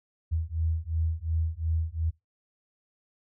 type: beating tone pair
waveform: sine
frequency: 79.7 / 82.5 Hz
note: D#2 / E2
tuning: +42 / +2 cents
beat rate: 2.8 Hz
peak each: -29 dBFS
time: 0.31-2.11 s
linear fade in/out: 20 ms
effects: noise-tail reverb RT60 0.2 s tail -22 dB re dry